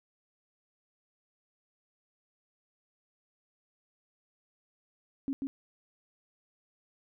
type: tone with echo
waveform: sine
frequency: 272.8 Hz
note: C#4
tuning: 28 cents flat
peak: -29 dBFS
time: 5.28-5.33 s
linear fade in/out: 0 ms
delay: 140 ms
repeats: 1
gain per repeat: -2 dB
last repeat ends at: 5.47 s
effects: none